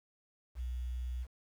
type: tone with quantisation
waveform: sine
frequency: 61.74 Hz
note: B1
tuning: in tune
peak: -35 dBFS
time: 0.55-1.27 s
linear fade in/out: 50 ms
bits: 10
effects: none

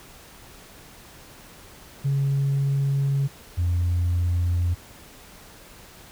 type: tone pair in turn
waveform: sine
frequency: 138.59 / 87.31 Hz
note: C#3 / F2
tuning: 0 / 0 cents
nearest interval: minor sixth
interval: 800 cents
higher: first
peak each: -18 dBFS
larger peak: neither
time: 2.04-3.28 / 3.57-4.75 s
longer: first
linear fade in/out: 20 ms
effects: tanh soft clip ceiling -17 dBFS + pink hiss -47 dBFS RMS until 6.11 s

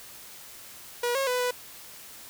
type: tone with pitch steps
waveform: sawtooth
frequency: 482.2 / 543 / 498.3 / 494.6 Hz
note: B4 / C#5 / B4 / B4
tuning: -41 / -36 / +15 / +3 cents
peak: -21 dBFS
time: 1.03-1.51 s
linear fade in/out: 5 ms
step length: 120 ms
effects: white hiss -46 dBFS RMS until 2.29 s

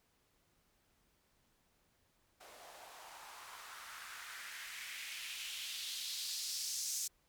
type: noise with band-pass filter sweep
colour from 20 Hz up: blue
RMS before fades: -45 dBFS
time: 2.4-7.08 s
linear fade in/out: 10 ms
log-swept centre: 580 to 6500 Hz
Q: 2.2
effects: pink hiss -75 dBFS RMS until 7.28 s

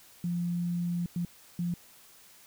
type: tone bursts at uneven times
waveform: sine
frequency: 173.9 Hz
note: F3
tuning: 7 cents flat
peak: -28 dBFS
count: 3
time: 0.24-1.06 / 1.16-1.25 / 1.59-1.74 s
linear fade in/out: 2 ms
effects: white hiss -56 dBFS RMS until 2.46 s

